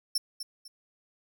sawtooth tone with echo, 5370 Hz, E8, 31 cents sharp, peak -22 dBFS, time 0.15-0.18 s, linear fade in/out 5 ms, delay 250 ms, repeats 2, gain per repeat -10 dB, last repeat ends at 0.68 s, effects none

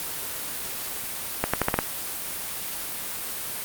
accelerating click train, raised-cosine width 0.5 ms, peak -5 dBFS, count 6, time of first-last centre 1.44-1.789 s, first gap 96 ms, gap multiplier 0.84, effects white hiss -32 dBFS RMS until 3.64 s + Opus 32 kbps

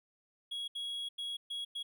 triangle tone bursts at uneven times, 3322 Hz, G#7, in tune, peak -35 dBFS, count 5, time 0.51-0.68 / 0.75-1.09 / 1.18-1.37 / 1.5-1.65 / 1.75-1.83 s, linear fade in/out 10 ms, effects none

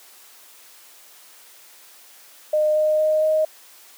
sine tone with pitch steps, 611 / 615.2 / 619.5 / 623.8 Hz, D#5 / D#5 / D#5 / D#5, -32 / -20 / -8 / +4 cents, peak -15 dBFS, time 2.53-3.45 s, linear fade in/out 5 ms, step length 230 ms, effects white hiss -48 dBFS RMS until 3.97 s + high-pass 400 Hz 12 dB/octave

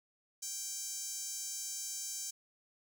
sawtooth tone with high-pass filter, 784 Hz, G5, in tune, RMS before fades -41 dBFS, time 0.42-2.31 s, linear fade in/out 10 ms, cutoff 6600 Hz, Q 3.8, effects none

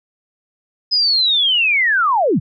sine linear sweep, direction down, 5080 to 98 Hz, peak -12 dBFS, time 0.91-2.4 s, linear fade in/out 20 ms, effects none

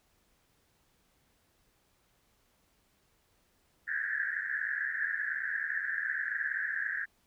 pink band-pass noise, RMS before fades -34 dBFS, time 3.87-7.06 s, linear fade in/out 20 ms, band 1600 to 1800 Hz, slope 96 dB/octave, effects pink hiss -71 dBFS RMS until 7.26 s

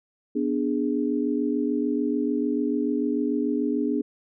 sine chord, G# diminished, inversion first, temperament equal, 246.9 / 293.7 / 415.3 Hz, B3 / D4 / G#4, 0 / 0 / 0 cents, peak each -26 / -25 / -29 dBFS, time 0.35-4.02 s, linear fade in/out 10 ms, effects none

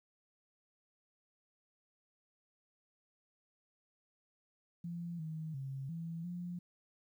sine tone with pitch steps, 171.2 / 158.2 / 135.3 / 165.9 / 176.1 Hz, F3 / D#3 / C#3 / E3 / F3, -34 / +29 / -42 / +11 / +15 cents, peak -39 dBFS, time 4.84-6.59 s, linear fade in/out 5 ms, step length 350 ms, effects 12-bit

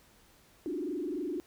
sine tone with frequency modulation, 328.4 Hz, E4, 6 cents flat, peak -32 dBFS, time 0.66-1.4 s, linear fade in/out 0 ms, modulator 23.5 Hz, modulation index 2.1, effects pink hiss -62 dBFS RMS until 1.46 s

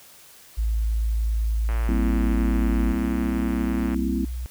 sine tone, 55 Hz, A1, in tune, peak -20 dBFS, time 0.57-2.95 s, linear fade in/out 20 ms
click train, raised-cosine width 0.5 ms, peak -21 dBFS, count 258, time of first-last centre 1.69-3.944 s, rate 114 Hz
sine chord, C dominant seventh, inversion second, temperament equal, 196 / 233.1 / 261.6 / 329.6 Hz, G3 / Bb3 / C4 / E4, 0 / 0 / 0 / 0 cents, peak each -28 / -28 / -27 / -29 dBFS, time 1.89-4.25 s, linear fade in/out 0 ms
sine tone with vibrato, 61.74 Hz, B1, in tune, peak -27 dBFS, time 2.91-4.46 s, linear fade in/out 0 ms, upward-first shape sine, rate 1.1 Hz, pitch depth 19 cents each way
effects white hiss -49 dBFS RMS until 4.5 s

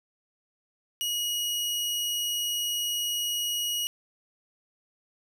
sawtooth tone, 2900 Hz, F#7, 35 cents flat, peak -24 dBFS, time 1.01-3.87 s, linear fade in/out 0 ms, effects none

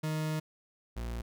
40% pulse tone pair in turn, 155.56 / 58.27 Hz, D#3 / A#1, 0 / 0 cents, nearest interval octave + perfect fourth, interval 1700 cents, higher first, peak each -30 / -34 dBFS, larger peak first, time 0.03-0.4 / 0.96-1.22 s, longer first, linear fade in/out 10 ms, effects none

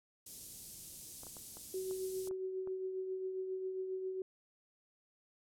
white band-stop noise, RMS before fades -47 dBFS, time 0.26-2.29 s, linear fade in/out 5 ms, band 280 to 6300 Hz, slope 12 dB/octave
clicks, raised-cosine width 1 ms, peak -38 dBFS, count 8, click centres 1.234 / 1.268 / 1.368 / 1.57 / 1.911 / 2.274 / 2.311 / 2.674 s
sine tone with tremolo, 376.2 Hz, F#4, 29 cents sharp, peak -35 dBFS, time 1.74-4.22 s, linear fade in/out 2 ms, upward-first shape triangle, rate 7.4 Hz, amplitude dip 45%
effects low-pass 12000 Hz 12 dB/octave

